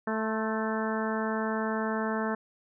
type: harmonic tone with a mistuned harmonic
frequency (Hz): 220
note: A3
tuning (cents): 0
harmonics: 1 / 2 / 3 / 4 / 5 / 6 / 7 / 8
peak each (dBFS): -31 / -34 / -36 / -37 / -38 / -39 / -39 / -40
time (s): 0.07-2.35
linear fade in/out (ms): 5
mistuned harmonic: 5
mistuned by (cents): -32
effects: none